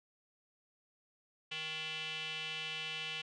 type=tone with band-pass filter; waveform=square; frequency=157 Hz; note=D#3; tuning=16 cents sharp; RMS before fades=-41 dBFS; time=1.51-3.22 s; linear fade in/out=10 ms; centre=2900 Hz; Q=5.1; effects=resampled to 22050 Hz